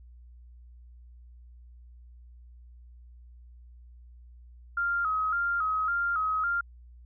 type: tone with vibrato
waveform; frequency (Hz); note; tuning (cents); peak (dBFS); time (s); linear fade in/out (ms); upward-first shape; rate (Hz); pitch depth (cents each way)
sine; 1331; E6; +16; -25; 4.77-6.61; 5; square; 1.8; 81
effects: added 60 Hz sine -48 dBFS peak until 7.05 s